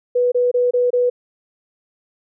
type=tone bursts; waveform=sine; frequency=491.6 Hz; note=B4; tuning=8 cents flat; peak=-13 dBFS; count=5; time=0.15-1.1 s; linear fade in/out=10 ms; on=170 ms; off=25 ms; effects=none